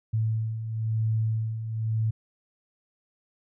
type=beating tone pair; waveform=sine; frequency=110 / 111 Hz; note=A2 / A2; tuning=0 / +16 cents; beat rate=1 Hz; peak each=-32 / -25 dBFS; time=0.13-2.11 s; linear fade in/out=10 ms; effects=none